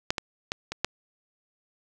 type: clicks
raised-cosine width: 0.2 ms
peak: -6 / -11 / -11 / -15 / -6 dBFS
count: 5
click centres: 0.105 / 0.182 / 0.519 / 0.72 / 0.846 s
effects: none